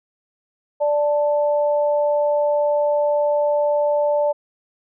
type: tone pair together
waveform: sine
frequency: 587.3 / 880 Hz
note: D5 / A5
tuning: 0 / 0 cents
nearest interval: perfect fifth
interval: 700 cents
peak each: -16 / -25 dBFS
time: 0.8-4.33 s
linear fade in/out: 20 ms
effects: none